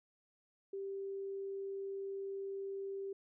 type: tone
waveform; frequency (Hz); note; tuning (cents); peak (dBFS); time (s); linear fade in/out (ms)
sine; 392; G4; 0; -39; 0.73-3.13; 5
effects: none